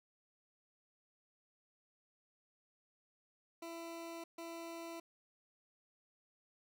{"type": "tone bursts at uneven times", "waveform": "20% pulse", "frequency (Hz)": 334.1, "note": "E4", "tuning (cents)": 23, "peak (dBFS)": -40, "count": 2, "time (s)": [[3.62, 4.24], [4.38, 5]], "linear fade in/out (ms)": 5, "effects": []}